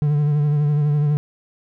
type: tone with vibrato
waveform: triangle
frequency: 147.6 Hz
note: D3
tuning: 9 cents sharp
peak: -13 dBFS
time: 0.02-1.17 s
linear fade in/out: 0 ms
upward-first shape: triangle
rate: 12 Hz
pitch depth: 45 cents each way
effects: none